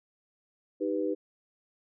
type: chord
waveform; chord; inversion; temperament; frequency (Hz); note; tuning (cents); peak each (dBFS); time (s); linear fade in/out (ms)
sine; Eb augmented; none; equal; 311.1 / 392 / 493.9; Eb4 / G4 / B4; 0 / 0 / 0; -31 / -32 / -32; 0.8-1.15; 20
effects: none